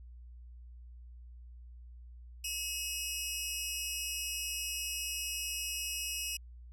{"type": "tone pair together", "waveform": "15% pulse", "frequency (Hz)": [2569, 2881], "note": ["E7", "F#7"], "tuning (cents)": [-45, -47], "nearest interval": "major second", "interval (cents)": 198, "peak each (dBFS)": [-31, -31], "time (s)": [2.44, 6.37], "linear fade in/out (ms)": 5, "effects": ["added 60 Hz sine -48 dBFS peak until 6.72 s"]}